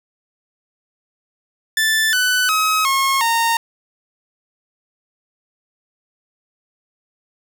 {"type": "tone with pitch steps", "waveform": "sawtooth", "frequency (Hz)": [1760, 1497.2, 1273.6, 1083.4, 921.6], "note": ["A6", "F#6", "D#6", "C#6", "A#5"], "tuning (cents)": [0, 20, 40, -40, -20], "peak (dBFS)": -11, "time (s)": [1.77, 3.57], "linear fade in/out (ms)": 2, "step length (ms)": 360, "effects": []}